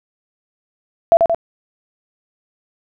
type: tone with echo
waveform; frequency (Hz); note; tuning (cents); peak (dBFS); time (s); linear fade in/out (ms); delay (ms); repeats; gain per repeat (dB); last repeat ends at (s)
sine; 670; E5; +28; -5; 1.12-1.17; 0; 88; 2; -4; 1.346
effects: none